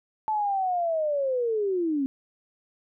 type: linear sweep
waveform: sine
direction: down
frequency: 876 to 261.6 Hz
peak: -23 dBFS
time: 0.28-2.06 s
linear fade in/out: 0 ms
effects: none